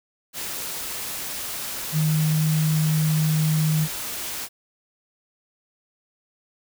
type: tone in noise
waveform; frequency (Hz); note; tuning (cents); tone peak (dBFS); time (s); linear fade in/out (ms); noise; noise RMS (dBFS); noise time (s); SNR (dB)
sine; 155.56; D#3; 0; -18; 1.92-3.88; 50; white; -31; 0.33-4.49; +10
effects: none